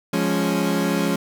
30% pulse chord, Db major, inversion first, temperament equal, 174.61 / 207.7 / 277.2 Hz, F3 / Ab3 / Db4, 0 / 0 / 0 cents, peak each -21 dBFS, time 0.13-1.16 s, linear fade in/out 5 ms, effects none

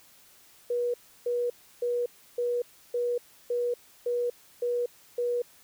sine tone bursts, 483.6 Hz, B4, 36 cents flat, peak -25 dBFS, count 9, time 0.7-5.42 s, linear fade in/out 5 ms, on 240 ms, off 320 ms, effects white hiss -57 dBFS RMS until 5.63 s

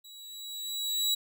sawtooth tone with level ramp, 3899 Hz, B7, 23 cents flat, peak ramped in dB -45 to -21 dBFS, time 0.04-1.15 s, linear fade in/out 10 ms, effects none

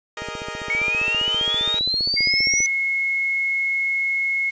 10% pulse chord, Ab suspended second, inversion none, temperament equal with one note detuned, 412.9 / 466.2 / 622.3 Hz, Ab4 / Bb4 / Eb5, -10 / 0 / 0 cents, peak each -28 / -25 / -25 dBFS, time 0.17-1.79 s, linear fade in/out 2 ms
click train, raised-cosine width 2 ms, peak -20 dBFS, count 37, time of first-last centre 0.22-2.604 s, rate 15.1 Hz
sine exponential sweep, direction up, 2203 to 6070 Hz, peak -19 dBFS, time 0.7-2.66 s, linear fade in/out 0 ms
sine tone, 2173 Hz, C#7, 35 cents flat, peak -19 dBFS, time 2.16-4.51 s, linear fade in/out 20 ms
effects resampled to 16000 Hz + 8-bit

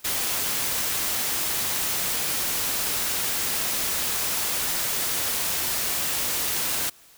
white noise, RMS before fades -26 dBFS, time 0.04-6.9 s, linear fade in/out 10 ms, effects white hiss -53 dBFS RMS until 7.17 s

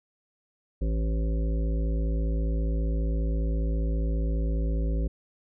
harmonic tone, 54.8 Hz, A1, 6 cents flat, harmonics 1 / 3 / 5 / 7 / 9 / 10, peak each -24 / -34 / -38 / -41 / -43 / -44 dBFS, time 0.81-5.08 s, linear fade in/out 10 ms, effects none

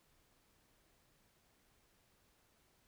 silence, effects pink hiss -73 dBFS RMS until 2.87 s

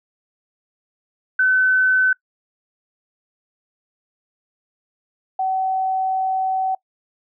sine tone pair in turn, 1517 / 758.5 Hz, F#6 / F#5, +43 / +43 cents, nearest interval octave, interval 1200 cents, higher first, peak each -13 / -18 dBFS, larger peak first, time 1.39-2.13 / 5.39-6.75 s, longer second, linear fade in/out 5 ms, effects noise-tail reverb RT60 0.1 s tail -23 dB re dry

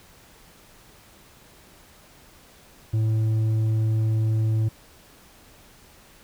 square tone with low-pass filter, 110 Hz, A2, in tune, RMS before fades -22 dBFS, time 2.93-4.69 s, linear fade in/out 10 ms, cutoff 230 Hz, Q 0.62, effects pink hiss -52 dBFS RMS until 6.23 s

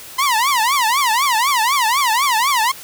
sawtooth tone with vibrato, 1002 Hz, B5, 25 cents sharp, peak -10 dBFS, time 0.18-2.72 s, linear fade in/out 10 ms, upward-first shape triangle, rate 4 Hz, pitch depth 290 cents each way, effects white hiss -36 dBFS RMS until 2.83 s

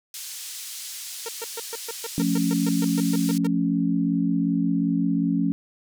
pink band-pass noise, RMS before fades -36 dBFS, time 0.14-3.38 s, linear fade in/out 2 ms, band 4600 to 13000 Hz, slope 12 dB/octave
sawtooth tone bursts, 459.7 Hz, A#4, 24 cents flat, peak -26 dBFS, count 15, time 1.26-3.47 s, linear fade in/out 2 ms, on 26 ms, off 130 ms
sine chord, F augmented, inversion none, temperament equal, 174.61 / 220 / 277.2 Hz, F3 / A3 / C#4, 0 / 0 / 0 cents, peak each -24 / -26 / -23 dBFS, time 2.18-5.52 s, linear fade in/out 0 ms
effects none

